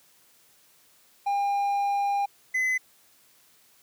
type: tone pair in turn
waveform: triangle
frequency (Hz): 804 / 2026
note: G5 / B6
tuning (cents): +44 / +44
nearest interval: octave + major third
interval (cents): 1600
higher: second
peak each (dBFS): -21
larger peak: neither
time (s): 1.26-2.26 / 2.54-2.78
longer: first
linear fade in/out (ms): 10
effects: white hiss -60 dBFS RMS until 3.82 s + high-pass 80 Hz 12 dB/octave